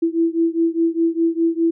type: beating tone pair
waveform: sine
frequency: 329.6 / 334.5 Hz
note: E4 / E4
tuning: 0 / +25 cents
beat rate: 4.9 Hz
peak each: -18 / -19 dBFS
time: 0.02-1.71 s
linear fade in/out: 10 ms
effects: none